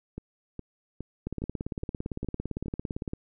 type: two click trains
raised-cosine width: 3 ms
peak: -19 / -23 dBFS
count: 34 / 7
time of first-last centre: 1.27-3.134 / 0.18-2.659 s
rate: 17.7 / 2.42 Hz
effects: none